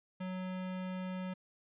square tone, 185 Hz, F#3, in tune, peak -38 dBFS, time 0.2-1.34 s, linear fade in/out 10 ms, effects resampled to 8000 Hz

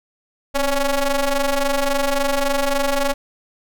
sawtooth ring-modulated tone, 277.2 Hz, C#4, in tune, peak -10 dBFS, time 0.54-3.14 s, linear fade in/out 20 ms, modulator 289 Hz, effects none

